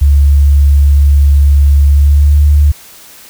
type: tone with pitch glide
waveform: sine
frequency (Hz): 71 to 73.21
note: C#2 to D2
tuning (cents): +42 to -5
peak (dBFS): -3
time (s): 0.01-2.72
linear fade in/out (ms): 10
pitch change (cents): +53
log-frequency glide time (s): 1.88-2.44
effects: white hiss -36 dBFS RMS until 3.29 s